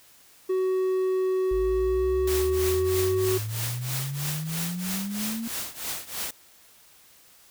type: tone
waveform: triangle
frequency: 374.3 Hz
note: F#4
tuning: 20 cents sharp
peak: -20 dBFS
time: 0.49-3.38 s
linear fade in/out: 10 ms
type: exponential sweep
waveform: sine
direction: up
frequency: 51.91 to 233.1 Hz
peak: -29 dBFS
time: 1.51-5.48 s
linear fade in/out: 5 ms
type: noise with tremolo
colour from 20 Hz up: white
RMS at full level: -30 dBFS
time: 2.27-6.31 s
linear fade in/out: 5 ms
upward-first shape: triangle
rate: 3.1 Hz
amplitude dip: 90%
effects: white hiss -55 dBFS RMS until 7.5 s